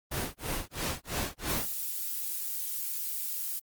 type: noise with tremolo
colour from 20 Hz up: pink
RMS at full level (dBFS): -31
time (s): 0.11-1.73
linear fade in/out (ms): 10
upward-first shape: sine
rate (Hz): 3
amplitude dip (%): 100
type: noise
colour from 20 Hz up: violet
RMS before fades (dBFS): -34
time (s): 1.48-3.6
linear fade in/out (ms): 20
effects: Opus 24 kbps